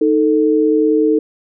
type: tone pair together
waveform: sine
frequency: 311.5 / 442.2 Hz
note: D#4 / A4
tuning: +2 / +9 cents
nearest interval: tritone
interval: 607 cents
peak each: -13 / -13 dBFS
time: 0.01-1.19 s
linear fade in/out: 5 ms
effects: none